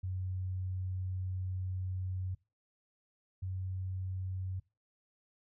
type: tone pair in turn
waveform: sine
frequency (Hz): 92.8 / 93.45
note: F#2 / F#2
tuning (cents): +6 / +18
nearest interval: unison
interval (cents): 12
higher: second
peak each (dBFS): -34 / -35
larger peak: first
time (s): 0.03-2.35 / 3.42-4.6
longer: first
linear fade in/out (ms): 10
effects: noise-tail reverb RT60 0.3 s tail -23 dB re dry